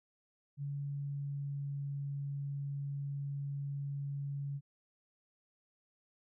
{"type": "tone with pitch glide", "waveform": "sine", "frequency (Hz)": [141.8, 140.82], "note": ["C#3", "C#3"], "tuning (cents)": [40, 28], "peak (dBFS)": -36, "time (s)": [0.57, 4.61], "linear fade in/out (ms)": 50, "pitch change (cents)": -12, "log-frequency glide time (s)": [0.84, 1.89], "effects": []}